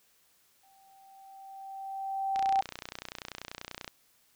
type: tone with exponential growth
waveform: sine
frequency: 778 Hz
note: G5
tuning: 13 cents flat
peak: -22 dBFS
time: 0.63-2.61 s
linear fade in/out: 5 ms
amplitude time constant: 430 ms
type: click train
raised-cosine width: 0.2 ms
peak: -21 dBFS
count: 47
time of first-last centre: 2.36-3.878 s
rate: 30.3 Hz
effects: white hiss -67 dBFS RMS until 4.35 s

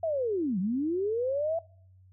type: linear two-way sweep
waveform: sine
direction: down then up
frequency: 676 to 174.61 to 676 Hz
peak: -26 dBFS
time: 0.03-1.59 s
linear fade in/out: 5 ms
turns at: 0.59 s
effects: noise-tail reverb RT60 0.6 s tail -25 dB re dry + added 93 Hz sine -54 dBFS peak until 2.12 s

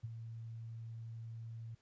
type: tone with ADSR envelope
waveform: sine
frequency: 113.9 Hz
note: A#2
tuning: 40 cents flat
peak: -37 dBFS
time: 0.03-1.75 s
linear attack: 15 ms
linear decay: 26 ms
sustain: -7 dB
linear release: 7 ms
effects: pink hiss -75 dBFS RMS until 1.81 s + resampled to 16000 Hz

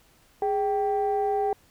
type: tone pair together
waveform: sine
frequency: 413.6 / 779.4 Hz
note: G#4 / G5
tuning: -7 / -10 cents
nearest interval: major seventh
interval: 1097 cents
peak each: -24 dBFS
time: 0.42-1.53 s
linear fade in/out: 2 ms
effects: tanh soft clip ceiling -17 dBFS + pink hiss -60 dBFS RMS until 1.7 s

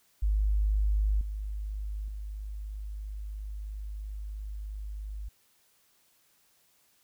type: tone with level steps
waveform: sine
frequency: 51.5 Hz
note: G#1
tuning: 14 cents flat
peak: -23 / -32 / -35 dBFS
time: 0.22-5.29 s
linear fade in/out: 10 ms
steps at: 1.21 / 2.08 s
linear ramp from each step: 2 ms
effects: white hiss -67 dBFS RMS until 7.03 s

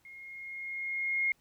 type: tone with level ramp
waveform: sine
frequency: 2145 Hz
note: C7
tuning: 42 cents sharp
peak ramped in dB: -47 to -25 dBFS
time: 0.05-1.32 s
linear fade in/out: 2 ms
effects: pink hiss -70 dBFS RMS until 1.4 s

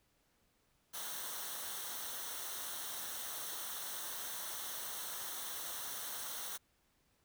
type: noise with comb filter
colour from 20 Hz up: white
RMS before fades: -43 dBFS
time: 0.93-6.58 s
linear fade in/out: 20 ms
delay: 0.41 ms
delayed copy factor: -0.65
effects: pink hiss -75 dBFS RMS until 7.24 s

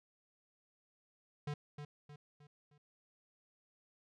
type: tone with echo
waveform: square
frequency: 146.83 Hz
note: D3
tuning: in tune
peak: -38 dBFS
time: 1.47-1.54 s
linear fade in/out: 5 ms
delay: 310 ms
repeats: 4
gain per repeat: -7 dB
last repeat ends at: 2.78 s
effects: low-pass 5000 Hz 12 dB/octave

